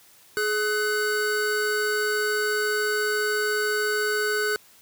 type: tone pair together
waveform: square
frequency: 422 / 1500 Hz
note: G#4 / F#6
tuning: +28 / +23 cents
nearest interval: octave + minor seventh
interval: 2195 cents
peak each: -26 dBFS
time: 0.37-4.56 s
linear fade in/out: 0 ms
effects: white hiss -54 dBFS RMS until 4.81 s + high-pass 60 Hz 12 dB/octave